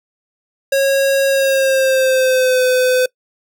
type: tone with pitch glide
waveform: square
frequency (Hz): 547 to 507.4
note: C#5 to B4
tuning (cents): -23 to +47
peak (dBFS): -12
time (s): 0.72-3.06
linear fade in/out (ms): 5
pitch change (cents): -130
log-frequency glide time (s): 1.27-2.63
effects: noise-tail reverb RT60 0.1 s tail -23 dB re dry